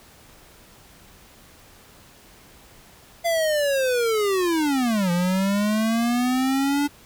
square linear two-way sweep, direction down then up, 686 to 172.1 to 291.2 Hz, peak -20 dBFS, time 3.24-6.88 s, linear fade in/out 20 ms, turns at 5.11 s, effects pink hiss -50 dBFS RMS until 7.05 s

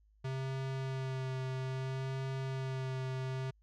square tone with vibrato, 132 Hz, C3, 16 cents sharp, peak -36 dBFS, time 0.24-3.51 s, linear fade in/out 10 ms, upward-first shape sine, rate 0.61 Hz, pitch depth 17 cents each way, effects added 52 Hz sine -64 dBFS peak until 3.62 s + low-pass 5000 Hz 12 dB/octave

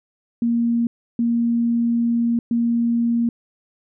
sine tone bursts at uneven times, 234.4 Hz, A#3, 10 cents sharp, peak -16 dBFS, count 3, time 0.42-0.87 / 1.19-2.39 / 2.51-3.29 s, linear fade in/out 2 ms, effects none

